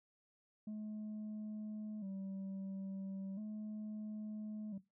sine tone with vibrato, 203.1 Hz, G#3, 38 cents flat, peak -39 dBFS, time 0.67-4.78 s, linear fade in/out 5 ms, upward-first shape square, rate 0.37 Hz, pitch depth 85 cents each way, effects noise-tail reverb RT60 0.2 s tail -17 dB re dry + tanh soft clip ceiling -41 dBFS

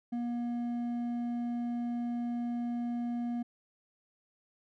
sine tone with hard clipping, 238.9 Hz, A#3, 43 cents sharp, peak -33 dBFS, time 0.12-3.43 s, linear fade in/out 10 ms, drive 5 dB, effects none

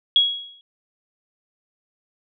sine tone with exponential decay, 3322 Hz, G#7, in tune, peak -10 dBFS, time 0.16-0.61 s, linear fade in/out 1 ms, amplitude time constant 96 ms, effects none

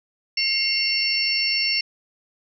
sine tone cluster, 2141 / 2753 / 4488 / 5420 Hz, C7 / F7 / C#8 / E8, +39 / -25 / +21 / +47 cents, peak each -27 / -25 / -26 / -23 dBFS, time 0.37-1.81 s, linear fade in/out 5 ms, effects none

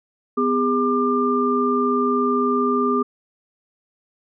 sine tone cluster, 250.3 / 407.2 / 1194 Hz, B3 / G#4 / D6, +23 / -34 / +28 cents, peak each -21 dBFS, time 0.37-3.03 s, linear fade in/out 10 ms, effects none

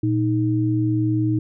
sine tone pair together, 117.2 / 312.9 Hz, A#2 / D#4, +10 / +10 cents, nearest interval octave + perfect fourth, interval 1700 cents, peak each -20 dBFS, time 0.03-1.39 s, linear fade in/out 5 ms, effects none

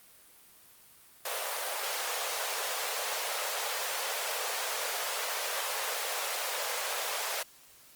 pink high-pass noise, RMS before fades -34 dBFS, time 1.25-7.43 s, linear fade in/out 5 ms, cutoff 470 Hz, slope 48 dB/octave, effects white hiss -57 dBFS RMS until 7.95 s + Opus 32 kbps

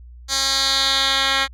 10% pulse tone with band-pass filter sweep, 270.7 Hz, C#4, 41 cents flat, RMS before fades -19 dBFS, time 0.28-1.48 s, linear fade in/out 50 ms, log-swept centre 5400 to 2700 Hz, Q 2.4, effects added 60 Hz sine -38 dBFS peak until 1.53 s

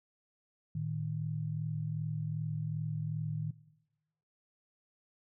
sine tone pair together, 112 / 154.6 Hz, A2 / D#3, +31 / -11 cents, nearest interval tritone, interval 558 cents, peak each -38 / -34 dBFS, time 0.75-3.51 s, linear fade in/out 5 ms, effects noise-tail reverb RT60 1.0 s tail -20 dB re dry

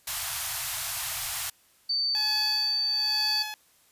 white band-stop noise, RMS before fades -31 dBFS, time 0.07-1.5 s, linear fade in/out 5 ms, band 140 to 640 Hz, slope 96 dB/octave
sine tone, 4567 Hz, D8, 49 cents flat, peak -24 dBFS, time 1.89-3.43 s, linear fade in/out 10 ms
10% pulse tone with tremolo, 852 Hz, G#5, 44 cents sharp, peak -22 dBFS, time 2.15-3.54 s, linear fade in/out 0 ms, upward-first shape sine, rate 1.1 Hz, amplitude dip 80%
effects white hiss -62 dBFS RMS until 3.91 s + resampled to 32000 Hz

